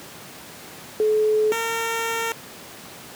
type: tone pair in turn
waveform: sine / 10% pulse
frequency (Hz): 429.6 / 456.9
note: A4 / A#4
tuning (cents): -41 / -35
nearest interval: minor second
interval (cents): 106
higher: second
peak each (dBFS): -16 / -15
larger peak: second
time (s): 1-1.52 / 1.52-2.32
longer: second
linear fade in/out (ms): 0
effects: pink hiss -40 dBFS RMS until 3.15 s + high-pass 150 Hz 12 dB/octave